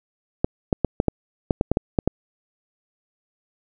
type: clicks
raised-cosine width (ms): 2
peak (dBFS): -4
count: 11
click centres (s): 0.445 / 0.728 / 0.847 / 1.001 / 1.083 / 1.508 / 1.611 / 1.716 / 1.771 / 1.988 / 2.076
effects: none